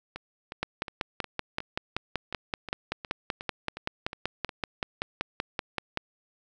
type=two click trains; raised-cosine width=0.3 ms; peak=-12 / -21 dBFS; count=29 / 13; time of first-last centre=0.63-5.974 / 0.16-4.492 s; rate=5.24 / 2.77 Hz; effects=none